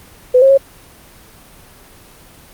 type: tone with pitch steps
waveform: sine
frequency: 503 / 538 / 546 Hz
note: B4 / C5 / C#5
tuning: +32 / +48 / -26 cents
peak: -5 dBFS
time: 0.34-0.577 s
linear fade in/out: 10 ms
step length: 79 ms
effects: pink hiss -42 dBFS RMS until 2.53 s + Opus 24 kbps